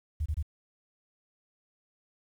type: tone bursts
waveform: sine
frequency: 76.1 Hz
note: D#2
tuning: 38 cents flat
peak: -27 dBFS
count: 3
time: 0.2-0.428 s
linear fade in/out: 10 ms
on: 60 ms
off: 24 ms
effects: 10-bit